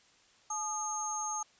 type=tone cluster; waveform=sine; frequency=856 / 1230 / 6460 Hz; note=A5 / D#6 / G#8; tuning=-48 / -20 / -49 cents; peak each=-38 / -40 / -35 dBFS; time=0.5-1.43 s; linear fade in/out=5 ms; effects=white hiss -64 dBFS RMS until 1.59 s + resampled to 16000 Hz